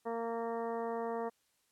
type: harmonic tone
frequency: 230.5 Hz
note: A#3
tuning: 19 cents flat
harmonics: 1 / 2 / 3 / 4 / 5 / 6 / 7 / 8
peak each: -43 / -37 / -41 / -43 / -47 / -56 / -60 / -54 dBFS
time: 0.05-1.3 s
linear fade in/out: 20 ms
effects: white hiss -75 dBFS RMS until 1.71 s + low-pass 12000 Hz 12 dB/octave